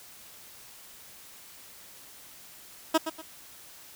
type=tone with echo; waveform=15% pulse; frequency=320 Hz; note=D#4; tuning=49 cents sharp; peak=-13 dBFS; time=2.94-2.98 s; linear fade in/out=10 ms; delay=120 ms; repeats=2; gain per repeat=-10 dB; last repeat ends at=3.22 s; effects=white hiss -50 dBFS RMS until 3.95 s